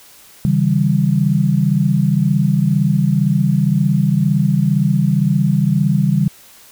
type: chord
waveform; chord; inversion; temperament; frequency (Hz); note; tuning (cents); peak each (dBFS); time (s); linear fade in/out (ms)
sine; C# diminished; none; equal with one note detuned; 138.59 / 160.58 / 196; C#3 / E3 / G3; 0 / -45 / 0; -16; 0.45-6.28; 0
effects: white hiss -44 dBFS RMS until 6.71 s